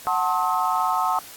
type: chord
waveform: sine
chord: F# diminished seventh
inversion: none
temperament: just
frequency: 740 / 888 / 1065.6 / 1278.7 Hz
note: F#5 / A5 / C6 / Eb6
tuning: 0 / +16 / +31 / +47 cents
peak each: -25 dBFS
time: 0.07-1.19 s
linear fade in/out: 0 ms
effects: white hiss -42 dBFS RMS until 1.36 s + AAC 64 kbps